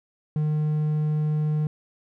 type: tone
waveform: triangle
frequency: 152.3 Hz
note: D#3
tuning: 37 cents flat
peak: -19 dBFS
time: 0.36-1.67 s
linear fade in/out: 2 ms
effects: none